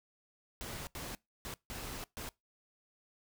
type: noise bursts at uneven times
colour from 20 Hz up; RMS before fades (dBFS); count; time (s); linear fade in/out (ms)
pink; -43; 5; 0.61-0.87 / 0.95-1.15 / 1.45-1.54 / 1.7-2.04 / 2.17-2.29; 0
effects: noise-tail reverb RT60 0.2 s tail -23 dB re dry